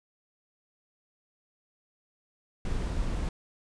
brown noise, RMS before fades -30 dBFS, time 2.65-3.29 s, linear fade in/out 2 ms, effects resampled to 22050 Hz

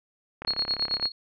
click train, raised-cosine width 0.5 ms, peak -20 dBFS, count 23, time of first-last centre 0.42-1.056 s, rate 34.6 Hz
sine tone with tremolo, 4311 Hz, C#8, 49 cents flat, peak -22 dBFS, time 0.47-1.12 s, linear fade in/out 5 ms, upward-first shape sine, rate 9.1 Hz, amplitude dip 90%
effects none

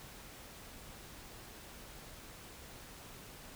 silence, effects pink hiss -52 dBFS RMS until 3.55 s

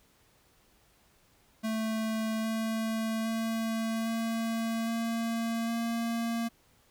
square tone with pitch steps, 220.7 / 222.7 / 224.8 / 226.9 / 229 / 231.1 Hz, A3 / A3 / A3 / A#3 / A#3 / A#3, +5 / +21 / +37 / -47 / -31 / -15 cents, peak -30 dBFS, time 1.63-6.49 s, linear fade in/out 20 ms, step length 810 ms, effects pink hiss -65 dBFS RMS until 6.9 s

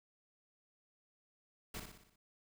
pink noise with echo, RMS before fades -44 dBFS, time 1.74-1.8 s, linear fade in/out 5 ms, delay 60 ms, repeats 6, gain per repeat -5 dB, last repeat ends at 2.16 s, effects none

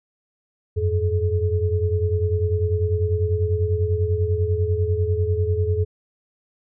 sine tone cluster, 87.6 / 97.7 / 427.1 Hz, F2 / G2 / G#4, +6 / -5 / +48 cents, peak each -21 / -23 / -24 dBFS, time 0.76-5.85 s, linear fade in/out 20 ms, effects none

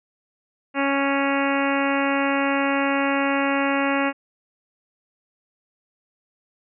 harmonic tone, 277.2 Hz, C#4, in tune, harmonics 1 / 2 / 3 / 4 / 5 / 6 / 7 / 8 / 9 / 10, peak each -23 / -26 / -28 / -29 / -30 / -31 / -31 / -32 / -33 / -33 dBFS, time 0.74-4.13 s, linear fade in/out 50 ms, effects none

